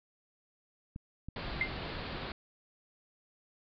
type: clicks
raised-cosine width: 5 ms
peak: -29 dBFS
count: 2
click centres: 0.961 / 1.286 s
type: low-pass noise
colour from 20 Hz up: pink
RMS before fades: -40 dBFS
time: 1.36-2.32 s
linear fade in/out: 2 ms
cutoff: 4700 Hz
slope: 96 dB/octave
type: tone with exponential decay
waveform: sine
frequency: 2093 Hz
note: C7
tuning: in tune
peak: -24 dBFS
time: 1.61-1.73 s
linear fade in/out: 2 ms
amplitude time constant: 25 ms
effects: none